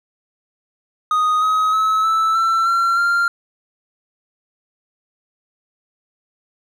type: tone with pitch steps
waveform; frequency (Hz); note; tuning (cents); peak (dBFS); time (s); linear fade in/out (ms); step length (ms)
triangle; 1244.5 / 1267.7 / 1291.4 / 1315.5 / 1340 / 1365 / 1390.5; D#6 / D#6 / E6 / E6 / E6 / F6 / F6; 0 / +32 / -36 / -4 / +28 / -40 / -8; -12; 1.11-3.28; 2; 310
effects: none